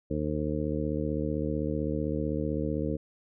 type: harmonic tone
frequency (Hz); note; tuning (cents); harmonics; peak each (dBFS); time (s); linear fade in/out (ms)
75.7; D#2; -47; 1 / 2 / 3 / 4 / 5 / 6 / 7; -35 / -34 / -35 / -33 / -42 / -35 / -37; 0.1-2.97; 10
effects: none